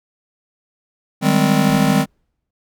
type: chord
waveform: square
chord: Ab major seventh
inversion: second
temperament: just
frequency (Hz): 155.74 / 194.67 / 207.7 / 259.6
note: Eb3 / G3 / Ab3 / C4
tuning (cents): +2 / -12 / 0 / -13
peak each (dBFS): -19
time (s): 1.21-2.06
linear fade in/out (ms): 50
type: noise with exponential decay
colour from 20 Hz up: brown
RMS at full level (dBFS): -38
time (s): 1.68-2.51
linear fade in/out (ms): 5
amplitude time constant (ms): 180
effects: none